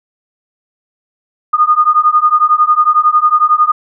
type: beating tone pair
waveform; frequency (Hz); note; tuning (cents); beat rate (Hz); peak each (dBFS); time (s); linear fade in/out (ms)
sine; 1221 / 1232; D#6 / D#6; -33 / -17; 11; -10; 1.53-3.72; 10
effects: none